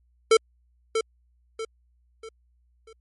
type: tone with echo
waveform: square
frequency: 446.4 Hz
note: A4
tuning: 25 cents sharp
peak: -14 dBFS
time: 0.31-0.37 s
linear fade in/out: 5 ms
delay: 640 ms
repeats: 4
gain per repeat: -8 dB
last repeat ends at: 2.93 s
effects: added 60 Hz sine -61 dBFS peak until 3 s + MP3 48 kbps